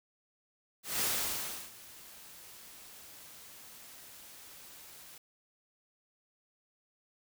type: noise with ADSR envelope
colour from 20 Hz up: white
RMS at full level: -31 dBFS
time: 0.83-5.18 s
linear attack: 180 ms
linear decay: 690 ms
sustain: -21 dB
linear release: 4 ms
effects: none